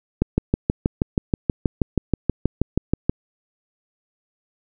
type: click train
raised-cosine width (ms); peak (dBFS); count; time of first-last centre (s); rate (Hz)
3; -4; 19; 0.22-3.095; 6.26
effects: none